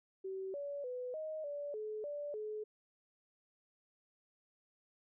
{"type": "tone with pitch steps", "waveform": "sine", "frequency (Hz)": [382.2, 570, 499.2, 625, 578, 429.1, 583, 427.3], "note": ["G4", "C#5", "B4", "D#5", "D5", "A4", "D5", "G#4"], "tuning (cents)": [-44, 48, 19, 8, -28, -43, -13, 49], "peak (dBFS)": -39, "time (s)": [0.24, 2.64], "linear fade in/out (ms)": 10, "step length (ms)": 300, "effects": []}